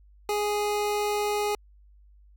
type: tone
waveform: 25% pulse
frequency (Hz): 415.3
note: G#4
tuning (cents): 0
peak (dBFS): -21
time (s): 0.29-1.55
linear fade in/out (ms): 2
effects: added 50 Hz sine -52 dBFS peak until 2.36 s